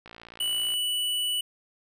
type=click train; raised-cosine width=0.3 ms; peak=-28 dBFS; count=40; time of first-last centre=0.06-0.738 s; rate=57.5 Hz
type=tone; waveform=square; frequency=2960 Hz; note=F#7; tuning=in tune; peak=-26 dBFS; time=0.4-1.41 s; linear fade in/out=5 ms
effects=none